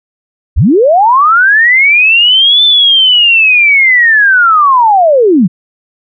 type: linear two-way sweep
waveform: sine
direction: up then down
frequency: 39.67 to 3554 to 155.6 Hz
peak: -3 dBFS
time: 0.56-5.48 s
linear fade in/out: 20 ms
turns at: 2.64 s
effects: none